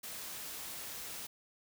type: noise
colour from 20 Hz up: white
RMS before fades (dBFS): -44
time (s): 0.03-1.27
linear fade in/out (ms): 10
effects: none